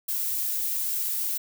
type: noise with flanger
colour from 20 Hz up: violet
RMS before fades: -28 dBFS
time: 0.08-1.38 s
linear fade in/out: 10 ms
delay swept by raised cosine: 1.8 to 4 ms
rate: 1.2 Hz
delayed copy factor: +0.55
effects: none